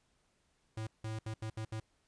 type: tone bursts at uneven times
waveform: square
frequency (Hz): 110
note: A2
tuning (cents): 0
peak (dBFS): -38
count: 6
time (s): 0.77-0.87 / 1.04-1.19 / 1.26-1.34 / 1.42-1.5 / 1.57-1.65 / 1.72-1.8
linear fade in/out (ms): 5
effects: pink hiss -75 dBFS RMS until 2.07 s + resampled to 22050 Hz